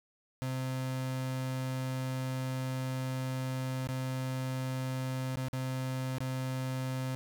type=tone with dropouts; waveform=35% pulse; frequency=130 Hz; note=C3; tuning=11 cents flat; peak=-31 dBFS; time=0.42-7.15 s; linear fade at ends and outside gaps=0 ms; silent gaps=3.873-3.889 / 5.358-5.37 / 5.484-5.531 / 6.183-6.205 s; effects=none